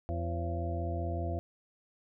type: harmonic tone with a mistuned harmonic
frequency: 85.2 Hz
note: F2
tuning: 42 cents flat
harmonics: 1 / 2 / 3 / 4 / 6 / 7 / 8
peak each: -33 / -44 / -45 / -41 / -45 / -46 / -39 dBFS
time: 0.09-1.39 s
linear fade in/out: 0 ms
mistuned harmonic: 7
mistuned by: -86 cents
effects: none